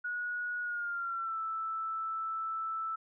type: tone with pitch glide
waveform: sine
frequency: 1456 to 1319.8 Hz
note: F#6 to E6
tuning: -28 to +2 cents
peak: -33 dBFS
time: 0.04-2.96 s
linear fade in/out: 10 ms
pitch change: -170 cents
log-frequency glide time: 0.62-1.39 s
effects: none